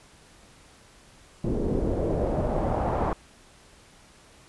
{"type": "noise with low-pass filter sweep", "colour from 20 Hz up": "pink", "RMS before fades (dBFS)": -26, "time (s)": [1.44, 3.13], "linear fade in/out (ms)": 2, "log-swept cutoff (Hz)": [350, 920], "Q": 2.1, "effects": ["pink hiss -54 dBFS RMS until 4.48 s", "resampled to 24000 Hz"]}